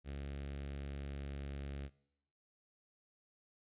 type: tone with notch filter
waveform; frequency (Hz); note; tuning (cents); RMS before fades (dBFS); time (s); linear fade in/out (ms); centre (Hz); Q
sawtooth; 69.9; C#2; +15; -44; 0.04-1.9; 50; 970; 1.3
effects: noise-tail reverb RT60 0.8 s tail -21 dB re dry + resampled to 8000 Hz

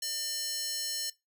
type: tone with high-pass filter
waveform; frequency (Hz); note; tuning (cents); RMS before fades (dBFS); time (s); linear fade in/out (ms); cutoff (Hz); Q
square; 600; D5; +37; -35; 0.02-1.1; 5; 4800; 1.5
effects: noise-tail reverb RT60 0.2 s tail -18 dB re dry

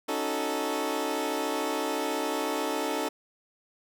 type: chord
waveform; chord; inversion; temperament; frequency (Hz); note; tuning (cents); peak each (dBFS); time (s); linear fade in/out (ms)
20% pulse; D# half-diminished seventh; third; equal; 277.2 / 311.1 / 370 / 440; C#4 / D#4 / F#4 / A4; 0 / 0 / 0 / 0; -29 / -28 / -32 / -27; 0.08-3.09; 10
effects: none

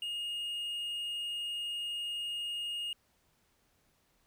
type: tone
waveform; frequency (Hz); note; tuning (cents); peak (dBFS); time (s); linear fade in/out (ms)
triangle; 2852; F7; +36; -33; 0.02-2.93; 2
effects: pink hiss -72 dBFS RMS until 4.26 s

